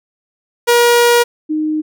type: tone pair in turn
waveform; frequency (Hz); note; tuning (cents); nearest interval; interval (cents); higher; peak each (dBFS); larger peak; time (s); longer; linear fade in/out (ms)
sawtooth / sine; 477.1 / 308.5; A#4 / D#4; +40 / -15; minor sixth; 755; first; -4 / -14; first; 0.67-1.24 / 1.49-1.82; first; 20
effects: none